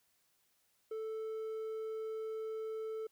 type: tone with hard clipping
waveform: sine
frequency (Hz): 440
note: A4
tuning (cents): 0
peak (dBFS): -39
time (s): 0.91-3.07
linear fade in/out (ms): 5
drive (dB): 3
effects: white hiss -75 dBFS RMS until 3.11 s